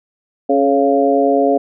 harmonic tone with a mistuned harmonic, 138.59 Hz, C#3, in tune, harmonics 2 / 3 / 4 / 5, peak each -16 / -16 / -16 / -16 dBFS, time 0.49-1.58 s, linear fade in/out 10 ms, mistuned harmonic 3, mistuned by +38 cents, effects none

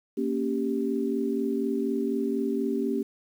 sine chord, G diminished, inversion first, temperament equal, 233.1 / 277.2 / 392 Hz, Bb3 / Db4 / G4, 0 / 0 / 0 cents, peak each -29 dBFS, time 0.17-3.03 s, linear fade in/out 10 ms, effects 9-bit

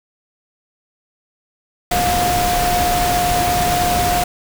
sine tone in noise, 711 Hz, F5, 31 cents sharp, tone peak -16 dBFS, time 1.91-4.24 s, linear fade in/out 5 ms, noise pink, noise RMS -20 dBFS, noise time 1.91-4.24 s, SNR +1 dB, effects none

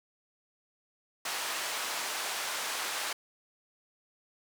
pink band-pass noise, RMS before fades -35 dBFS, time 1.25-3.13 s, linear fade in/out 5 ms, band 810 to 11000 Hz, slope 12 dB/octave, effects none

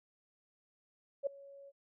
sine tone with ADSR envelope, 557 Hz, C#5, 8 cents sharp, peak -28 dBFS, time 1.23-1.72 s, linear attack 37 ms, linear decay 5 ms, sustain -23 dB, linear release 37 ms, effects none

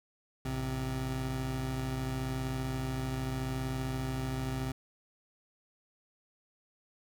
25% pulse tone pair together, 55 / 130.81 Hz, A1 / C3, 0 / 0 cents, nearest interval octave + minor third, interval 1500 cents, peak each -35 / -30 dBFS, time 0.45-4.72 s, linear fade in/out 5 ms, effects none

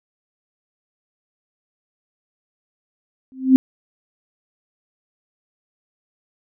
sine tone with exponential growth, 261.6 Hz, C4, in tune, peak -3 dBFS, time 3.32-3.56 s, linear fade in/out 0 ms, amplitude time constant 51 ms, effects none

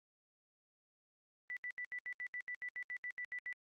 sine tone bursts, 1975.5 Hz, B6, in tune, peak -40 dBFS, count 15, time 1.5-3.527 s, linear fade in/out 0 ms, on 67 ms, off 73 ms, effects Opus 32 kbps

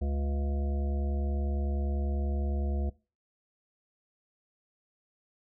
harmonic tone, 70.5 Hz, C#2, 30 cents sharp, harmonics 1 / 3 / 5 / 7 / 9 / 10, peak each -28 / -38 / -42 / -45 / -47 / -48 dBFS, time 0.01-2.9 s, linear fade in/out 10 ms, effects noise-tail reverb RT60 0.3 s tail -20 dB re dry

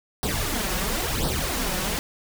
pink noise with flanger, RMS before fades -26 dBFS, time 0.23-1.99 s, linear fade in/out 0 ms, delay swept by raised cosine 0.21 to 5.51 ms, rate 0.97 Hz, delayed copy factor +0.75, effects none

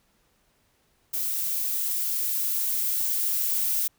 violet noise with level ramp, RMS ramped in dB -28 to -25 dBFS, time 1.13-3.88 s, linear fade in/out 10 ms, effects pink hiss -67 dBFS RMS until 3.98 s

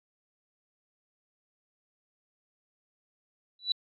sine tone with exponential growth, 3951 Hz, B7, in tune, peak -20 dBFS, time 3.59-3.72 s, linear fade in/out 2 ms, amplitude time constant 27 ms, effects AAC 48 kbps

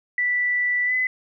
sine tone with pitch glide, 1970 to 2016 Hz, B6 to B6, -5 to +35 cents, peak -19 dBFS, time 0.18-1.07 s, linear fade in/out 2 ms, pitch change +40 cents, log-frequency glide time 0.85-0.94 s, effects none

